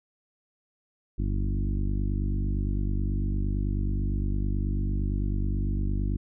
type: harmonic tone with a mistuned harmonic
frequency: 49 Hz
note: G1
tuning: in tune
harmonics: 1 / 2 / 3 / 4 / 5 / 6 / 7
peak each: -26 / -31 / -38 / -36 / -39 / -39 / -43 dBFS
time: 1.18-6.17 s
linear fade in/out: 10 ms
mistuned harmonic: 1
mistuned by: -44 cents
effects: none